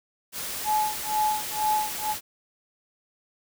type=noise; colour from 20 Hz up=white; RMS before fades=-33 dBFS; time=0.32-2.21 s; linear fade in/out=50 ms
type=tone with tremolo; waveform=sine; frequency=854 Hz; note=G#5; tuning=48 cents sharp; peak=-20 dBFS; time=0.64-2.15 s; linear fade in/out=50 ms; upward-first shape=sine; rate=2.1 Hz; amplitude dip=100%
effects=none